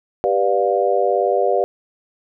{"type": "chord", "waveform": "sine", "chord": "G dominant seventh", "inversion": "none", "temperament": "just", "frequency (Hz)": [392, 490, 588, 705.6], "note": ["G4", "B4", "D5", "F5"], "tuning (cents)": [0, -14, 2, 18], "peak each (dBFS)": -20, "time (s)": [0.24, 1.64], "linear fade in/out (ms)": 0, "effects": []}